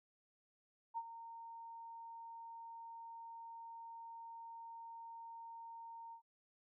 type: tone with ADSR envelope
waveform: sine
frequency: 920 Hz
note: A#5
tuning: 23 cents flat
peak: -37 dBFS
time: 0.94-6.22 s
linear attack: 34 ms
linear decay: 49 ms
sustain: -12 dB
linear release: 92 ms
effects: none